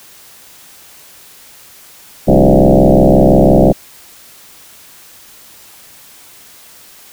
sine tone with frequency modulation, 184.8 Hz, F#3, 2 cents flat, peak -4 dBFS, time 2.27-3.73 s, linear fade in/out 20 ms, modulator 65.7 Hz, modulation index 7.4, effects white hiss -40 dBFS RMS until 7.12 s

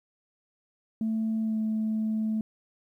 sine tone with pitch glide, 221.4 to 218.4 Hz, A3 to A3, +11 to -13 cents, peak -24 dBFS, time 1.01-2.41 s, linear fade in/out 2 ms, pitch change -24 cents, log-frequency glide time 1.41-1.58 s, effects tanh soft clip ceiling -22 dBFS + 11-bit

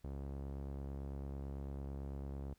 sawtooth tone with low-pass filter, 69 Hz, C#2, 7 cents flat, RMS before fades -44 dBFS, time 0.04-2.54 s, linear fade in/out 5 ms, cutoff 690 Hz, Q 0.7, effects pink hiss -75 dBFS RMS until 2.58 s

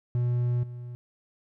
triangle tone with level steps, 121.7 Hz, B2, 25 cents flat, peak -21 / -34 dBFS, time 0.15-0.95 s, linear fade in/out 0 ms, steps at 0.63 s, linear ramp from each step 5 ms, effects none

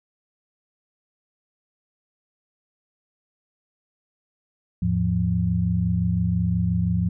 sine tone cluster, 81.8 / 107.6 / 175 Hz, E2 / A2 / F3, -13 / -38 / +4 cents, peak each -26 / -24 / -22 dBFS, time 4.82-7.09 s, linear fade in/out 5 ms, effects none

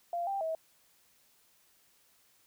sine tone with pitch steps, 691 / 788 / 644 Hz, F5 / G5 / E5, -19 / +9 / -41 cents, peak -31 dBFS, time 0.13-0.55 s, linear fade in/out 2 ms, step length 140 ms, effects white hiss -67 dBFS RMS until 2.46 s

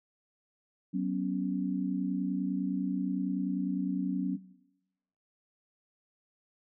sine chord, F# suspended fourth, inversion none, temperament equal with one note detuned, 187.8 / 246.9 / 277.2 Hz, F#3 / B3 / C#4, +26 / 0 / 0 cents, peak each -31 / -36 / -33 dBFS, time 0.93-4.37 s, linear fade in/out 20 ms, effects noise-tail reverb RT60 0.9 s tail -19 dB re dry

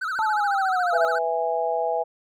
triangle tone with vibrato, 1400 Hz, F6, 4 cents sharp, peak -23 dBFS, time 0.01-1.19 s, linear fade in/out 10 ms, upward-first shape sine, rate 14 Hz, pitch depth 180 cents each way
sine linear sweep, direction down, 886 to 660 Hz, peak -21 dBFS, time 0.19-1.05 s, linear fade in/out 0 ms
sine chord, E major, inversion second, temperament just, 494.4 / 659.3 / 824.1 Hz, B4 / E5 / G#5, +2 / 0 / -14 cents, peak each -27 / -25 / -26 dBFS, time 0.92-2.04 s, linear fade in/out 20 ms
effects none

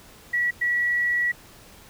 sine tone bursts at uneven times, 1935 Hz, B6, 36 cents flat, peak -20 dBFS, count 2, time 0.33-0.51 / 0.61-1.32 s, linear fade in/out 10 ms, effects pink hiss -49 dBFS RMS until 1.89 s

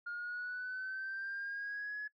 sine linear sweep, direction up, 1415 to 1700 Hz, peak -37 dBFS, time 0.06-2.08 s, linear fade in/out 10 ms, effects noise-tail reverb RT60 0.1 s tail -23 dB re dry + tanh soft clip ceiling -35 dBFS

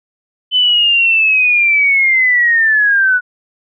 sine linear sweep, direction down, 3038 to 1462 Hz, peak -8 dBFS, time 0.51-3.21 s, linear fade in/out 50 ms, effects none

